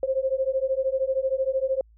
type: beating tone pair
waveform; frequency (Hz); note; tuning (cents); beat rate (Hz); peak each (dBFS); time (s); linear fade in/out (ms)
sine; 523.3 / 536.3; C5 / C5; 0 / +43; 13; -25; 0.03-1.81; 2
effects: added 55 Hz sine -52 dBFS peak until 1.97 s